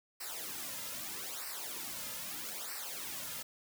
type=noise with flanger; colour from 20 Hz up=white; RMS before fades=-42 dBFS; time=0.2-3.43 s; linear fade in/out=10 ms; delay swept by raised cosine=0.29 to 2.69 ms; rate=0.79 Hz; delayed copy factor=-0.8; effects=none